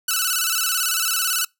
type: tone with vibrato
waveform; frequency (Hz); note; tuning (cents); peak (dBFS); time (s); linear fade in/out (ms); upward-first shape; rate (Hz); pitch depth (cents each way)
5% pulse; 1396.9; F6; 0; -8; 0.08-1.45; 5; square; 18; 98
effects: noise-tail reverb RT60 0.2 s tail -25 dB re dry

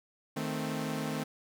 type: chord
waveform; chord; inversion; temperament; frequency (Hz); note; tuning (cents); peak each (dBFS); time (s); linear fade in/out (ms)
sawtooth; A diminished; second; equal; 155.56 / 220 / 261.6; Eb3 / A3 / C4; 0 / 0 / 0; -33; 0.36-1.24; 10
effects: none

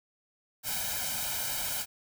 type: noise with comb filter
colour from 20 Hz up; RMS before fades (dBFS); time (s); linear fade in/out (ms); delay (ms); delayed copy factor
white; -33; 0.63-1.86; 50; 1.3; +0.9
effects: none

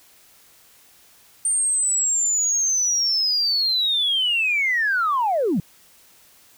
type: linear sweep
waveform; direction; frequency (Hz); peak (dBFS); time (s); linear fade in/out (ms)
sine; down; 8870 to 145.1; -17; 1.45-5.6; 2
effects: tanh soft clip ceiling -13 dBFS + white hiss -53 dBFS RMS until 6.57 s

